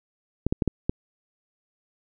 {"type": "clicks", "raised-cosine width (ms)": 3, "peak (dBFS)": -9, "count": 5, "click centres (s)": [0.466, 0.525, 0.622, 0.677, 0.895], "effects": []}